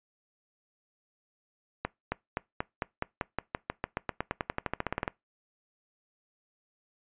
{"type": "accelerating click train", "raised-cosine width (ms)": 0.5, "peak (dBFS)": -14, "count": 26, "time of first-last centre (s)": [1.85, 5.079], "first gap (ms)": 270, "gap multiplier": 0.93, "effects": ["noise-tail reverb RT60 0.2 s tail -23 dB re dry", "resampled to 8000 Hz"]}